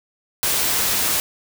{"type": "noise", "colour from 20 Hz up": "white", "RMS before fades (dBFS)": -20, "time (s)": [0.43, 1.2], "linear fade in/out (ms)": 0, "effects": []}